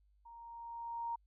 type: tone with level ramp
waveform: sine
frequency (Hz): 932.3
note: A#5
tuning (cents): 0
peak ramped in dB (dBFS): -52 to -35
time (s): 0.25-1.16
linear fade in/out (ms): 10
effects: added 50 Hz sine -67 dBFS peak until 1.26 s